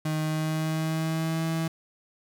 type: tone with pitch glide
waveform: 35% pulse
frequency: 155.56 to 162.64 Hz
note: D#3 to E3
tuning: 0 to -23 cents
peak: -24 dBFS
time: 0.05-1.68 s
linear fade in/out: 5 ms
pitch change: +77 cents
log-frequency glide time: 0.22-1.45 s
effects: none